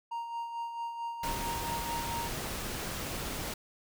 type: tone with tremolo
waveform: triangle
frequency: 932.3 Hz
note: A#5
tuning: in tune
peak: -31 dBFS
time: 0.11-2.29 s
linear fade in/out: 10 ms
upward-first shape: sine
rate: 4.5 Hz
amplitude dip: 50%
type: noise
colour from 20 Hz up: pink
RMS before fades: -37 dBFS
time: 1.23-3.54 s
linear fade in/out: 5 ms
effects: none